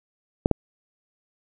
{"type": "clicks", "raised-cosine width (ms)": 2, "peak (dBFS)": -4, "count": 2, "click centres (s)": [0.459, 0.513], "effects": []}